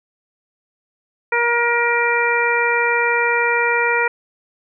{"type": "harmonic tone", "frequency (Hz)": 473.5, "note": "A#4", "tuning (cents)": 27, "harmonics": [1, 2, 3, 4, 5], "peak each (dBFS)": [-21, -21, -21, -21, -21], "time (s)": [1.32, 4.08], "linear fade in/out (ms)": 5, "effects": []}